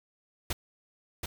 pink noise with echo, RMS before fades -31 dBFS, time 0.5-0.53 s, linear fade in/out 5 ms, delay 730 ms, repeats 1, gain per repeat -4 dB, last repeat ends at 1.26 s, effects none

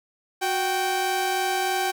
sawtooth tone pair together, 368.1 / 779.4 Hz, F#4 / G5, -9 / -10 cents, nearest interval octave + minor second, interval 1299 cents, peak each -24 / -20 dBFS, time 0.41-1.92 s, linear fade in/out 20 ms, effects none

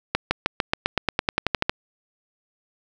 accelerating click train, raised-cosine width 0.3 ms, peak -3 dBFS, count 15, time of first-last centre 0.15-1.695 s, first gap 160 ms, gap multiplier 0.94, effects none

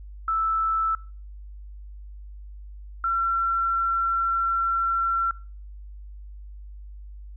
sine tone pair in turn, 1318.5 / 1356.4 Hz, E6 / E6, 0 / +49 cents, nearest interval unison, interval 49 cents, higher second, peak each -21 / -21 dBFS, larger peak neither, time 0.28-0.95 / 3.04-5.31 s, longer second, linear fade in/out 2 ms, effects noise-tail reverb RT60 0.4 s tail -23 dB re dry + added 50 Hz sine -38 dBFS peak until 7.36 s

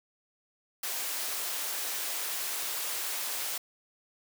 white high-pass noise, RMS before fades -34 dBFS, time 0.83-3.58 s, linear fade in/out 5 ms, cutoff 450 Hz, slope 12 dB/octave, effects none

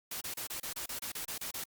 white noise bursts, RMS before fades -39 dBFS, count 12, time 0.11-1.64 s, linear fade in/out 5 ms, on 100 ms, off 30 ms, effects Opus 48 kbps

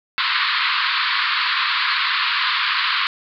pink band-pass noise, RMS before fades -20 dBFS, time 0.18-3.07 s, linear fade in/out 0 ms, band 1000 to 4600 Hz, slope 96 dB/octave, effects none

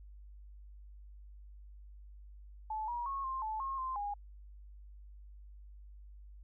sine tone with pitch steps, 867 / 956 / 1095 / 1056 / 870 / 1077 / 1043 / 818 Hz, A5 / A#5 / C#6 / C6 / A5 / C6 / C6 / G#5, -26 / +43 / -22 / +16 / -20 / +50 / -6 / -26 cents, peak -35 dBFS, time 2.7-4.14 s, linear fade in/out 5 ms, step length 180 ms, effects added 50 Hz sine -50 dBFS peak until 6.43 s

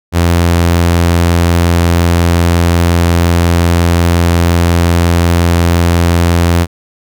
sawtooth tone, 85.6 Hz, F2, 34 cents flat, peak -3 dBFS, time 0.12-6.67 s, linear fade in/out 50 ms, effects none

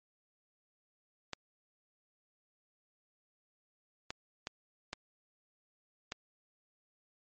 clicks, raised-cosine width 0.2 ms, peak -20 dBFS, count 5, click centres 1.333 / 4.105 / 4.471 / 4.931 / 6.121 s, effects MP3 32 kbps

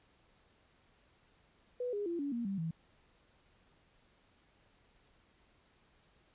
sine tone with pitch steps, 493.9 / 410.5 / 341.3 / 283.7 / 235.8 / 196 / 162.93 Hz, B4 / G#4 / F4 / C#4 / A#3 / G3 / E3, 0 / -20 / -40 / +40 / +20 / 0 / -20 cents, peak -34 dBFS, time 1.8-2.71 s, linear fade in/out 5 ms, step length 130 ms, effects pink hiss -69 dBFS RMS until 6.34 s + resampled to 8000 Hz

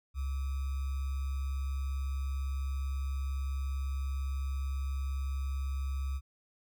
sine tone with sample-and-hold, 67.8 Hz, C#2, 38 cents flat, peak -31 dBFS, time 0.14-6.21 s, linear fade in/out 50 ms, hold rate 1225 Hz, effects none

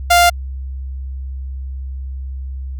sawtooth tone, 698 Hz, F5, 1 cent flat, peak -4 dBFS, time 0.1-0.3 s, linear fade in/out 10 ms, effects added 66 Hz sine -23 dBFS peak until 2.79 s

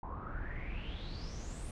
brown noise with low-pass filter sweep, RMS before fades -41 dBFS, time 0.03-1.71 s, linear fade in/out 2 ms, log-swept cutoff 950 to 9600 Hz, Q 7.7, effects none

